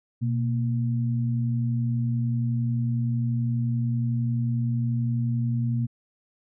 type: tone pair together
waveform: sine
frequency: 121.85 / 233.1 Hz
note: B2 / A#3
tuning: -23 / 0 cents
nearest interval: major seventh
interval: 1123 cents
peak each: -23 / -29 dBFS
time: 0.21-5.87 s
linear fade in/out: 20 ms
effects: none